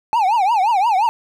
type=tone with vibrato; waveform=triangle; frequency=840 Hz; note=G#5; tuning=19 cents sharp; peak=-11 dBFS; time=0.13-1.09 s; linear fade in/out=0 ms; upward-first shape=triangle; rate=5.7 Hz; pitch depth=270 cents each way; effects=none